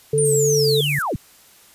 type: tone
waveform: sine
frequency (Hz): 440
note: A4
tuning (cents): 0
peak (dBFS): -16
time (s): 0.13-0.81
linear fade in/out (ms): 5
type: tone with vibrato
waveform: sine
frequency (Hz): 143.2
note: D3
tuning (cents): -43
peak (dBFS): -21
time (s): 0.13-0.99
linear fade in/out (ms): 5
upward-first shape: triangle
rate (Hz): 3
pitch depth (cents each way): 45
type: linear sweep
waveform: sine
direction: down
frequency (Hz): 9397 to 62.2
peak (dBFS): -20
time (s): 0.18-1.16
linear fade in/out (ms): 0
type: high-pass noise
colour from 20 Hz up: white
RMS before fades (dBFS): -31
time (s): 0.25-1.02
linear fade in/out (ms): 0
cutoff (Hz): 7700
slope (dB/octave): 24
effects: white hiss -50 dBFS RMS until 1.74 s + resampled to 32000 Hz